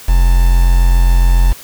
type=tone with quantisation; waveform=triangle; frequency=43.65 Hz; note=F1; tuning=in tune; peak=-4 dBFS; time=0.08-1.53 s; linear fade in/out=10 ms; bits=4; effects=white hiss -35 dBFS RMS until 1.63 s